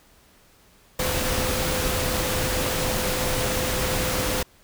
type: tone in noise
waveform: sine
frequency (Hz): 510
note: C5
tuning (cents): -44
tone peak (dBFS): -30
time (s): 0.99-4.43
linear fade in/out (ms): 5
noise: pink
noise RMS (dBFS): -25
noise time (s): 0.99-4.43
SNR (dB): -8
effects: pink hiss -56 dBFS RMS until 4.63 s